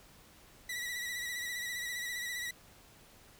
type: tone with vibrato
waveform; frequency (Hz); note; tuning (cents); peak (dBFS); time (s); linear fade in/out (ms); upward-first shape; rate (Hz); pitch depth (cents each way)
sawtooth; 1948; B6; -24; -33; 0.69-2.51; 5; sine; 15; 45
effects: pink hiss -59 dBFS RMS until 3.39 s